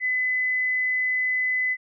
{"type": "tone", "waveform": "sine", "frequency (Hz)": 2013, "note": "B6", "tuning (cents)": 33, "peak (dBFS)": -21, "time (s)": [0, 1.77], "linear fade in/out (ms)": 50, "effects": []}